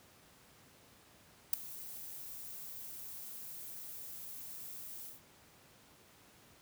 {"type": "noise with ADSR envelope", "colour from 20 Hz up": "violet", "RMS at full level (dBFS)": -26, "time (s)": [1.53, 5.21], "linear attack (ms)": 6, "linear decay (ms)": 5, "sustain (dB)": -21, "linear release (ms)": 150, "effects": ["pink hiss -62 dBFS RMS until 6.61 s", "high-pass 80 Hz 12 dB/octave"]}